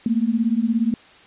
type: beating tone pair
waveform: sine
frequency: 220 / 237 Hz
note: A3 / A#3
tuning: 0 / +29 cents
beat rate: 17 Hz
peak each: -20 / -20 dBFS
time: 0.06-0.94 s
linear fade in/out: 2 ms
effects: white hiss -48 dBFS RMS until 1.26 s + resampled to 8000 Hz